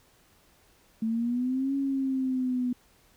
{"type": "exponential two-way sweep", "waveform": "sine", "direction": "up then down", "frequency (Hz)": [220, 276.9, 246.2], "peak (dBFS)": -25, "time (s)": [1.02, 2.73], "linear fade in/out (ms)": 5, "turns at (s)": 1.75, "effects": ["pink hiss -62 dBFS RMS until 3.16 s"]}